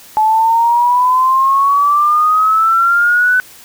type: exponential sweep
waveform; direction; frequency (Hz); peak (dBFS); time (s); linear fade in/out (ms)
sine; up; 858 to 1508; -8; 0.17-3.4; 0
effects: white hiss -39 dBFS RMS until 3.64 s

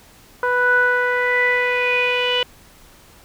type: tone with low-pass filter sweep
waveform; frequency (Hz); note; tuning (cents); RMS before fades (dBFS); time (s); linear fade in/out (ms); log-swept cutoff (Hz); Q
sawtooth; 493.9; B4; 0; -18; 0.43-2.43; 2; 1300 to 3000; 8.5
effects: pink hiss -48 dBFS RMS until 3.24 s

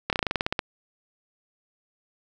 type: slowing click train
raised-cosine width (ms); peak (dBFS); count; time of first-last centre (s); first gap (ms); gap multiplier
0.3; -8; 12; 0.1-0.592; 28; 1.09
effects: none

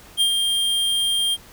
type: tone with ADSR envelope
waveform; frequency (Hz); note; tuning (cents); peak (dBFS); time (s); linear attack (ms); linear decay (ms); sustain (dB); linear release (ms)
square; 3198; G7; +34; -15; 0.17-1.37; 39; 90; -4; 36
effects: pink hiss -46 dBFS RMS until 1.52 s

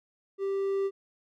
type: tone with level ramp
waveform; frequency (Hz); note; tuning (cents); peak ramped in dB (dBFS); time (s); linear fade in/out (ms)
triangle; 392; G4; 0; -26 to -23; 0.38-0.91; 50
effects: none

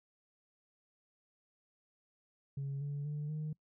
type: tone with pitch steps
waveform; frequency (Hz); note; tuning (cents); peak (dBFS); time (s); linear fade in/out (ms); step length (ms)
sine; 138.59 / 143.39 / 148.37 / 153.51; C#3 / D3 / D3 / D#3; 0 / -41 / +18 / -23; -34; 2.57-3.53; 5; 240
effects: noise-tail reverb RT60 0.1 s tail -25 dB re dry + tanh soft clip ceiling -34 dBFS

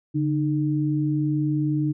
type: tone pair together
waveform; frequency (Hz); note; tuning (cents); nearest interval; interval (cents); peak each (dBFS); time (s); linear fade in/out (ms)
sine; 144.4 / 305.6; D3 / D#4; -29 / -31; octave + minor second; 1298; -23; 0.14-1.93; 20
effects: none

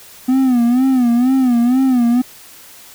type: tone with vibrato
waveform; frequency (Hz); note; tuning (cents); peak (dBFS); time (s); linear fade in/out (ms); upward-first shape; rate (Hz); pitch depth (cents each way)
triangle; 250.1; B3; +22; -8; 0.28-2.22; 10; sine; 2.1; 110
effects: white hiss -40 dBFS RMS until 2.94 s

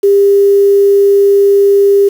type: tone with quantisation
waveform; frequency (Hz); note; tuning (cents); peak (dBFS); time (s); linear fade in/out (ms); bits
sine; 400; G4; +35; -4; 0.03-2.09; 10; 5
effects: none

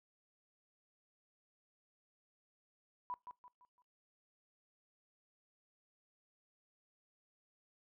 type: tone with echo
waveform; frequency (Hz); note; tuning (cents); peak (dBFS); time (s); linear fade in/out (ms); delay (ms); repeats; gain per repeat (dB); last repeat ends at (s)
sine; 987.8; B5; 0; -39; 3.1-3.14; 0; 170; 4; -8; 3.82
effects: noise-tail reverb RT60 0.2 s tail -22 dB re dry

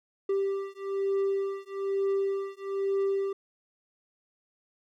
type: beating tone pair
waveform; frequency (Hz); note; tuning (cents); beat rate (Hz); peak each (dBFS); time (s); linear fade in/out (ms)
triangle; 392 / 393.1; G4 / G4; 0 / +5; 1.1; -28; 0.29-3.33; 5
effects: none

